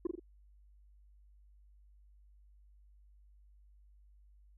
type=tone with echo; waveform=sine; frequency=346.7 Hz; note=F4; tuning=13 cents flat; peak=-27 dBFS; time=0.05-0.07 s; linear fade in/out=5 ms; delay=42 ms; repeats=3; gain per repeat=-5 dB; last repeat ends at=0.196 s; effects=tanh soft clip ceiling -29 dBFS + added 50 Hz sine -59 dBFS peak until 4.57 s